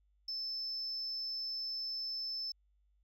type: tone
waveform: triangle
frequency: 5270 Hz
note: E8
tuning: 1 cent flat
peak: -34 dBFS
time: 0.28-2.52 s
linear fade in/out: 5 ms
effects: tanh soft clip ceiling -34 dBFS + added 50 Hz sine -69 dBFS peak until 3.03 s